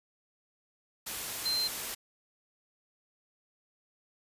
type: tone in noise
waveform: sine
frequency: 4128 Hz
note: C8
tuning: 24 cents flat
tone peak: -28 dBFS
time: 1.45-1.68 s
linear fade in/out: 10 ms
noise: white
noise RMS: -37 dBFS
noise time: 1.06-1.95 s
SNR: +6 dB
effects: resampled to 32000 Hz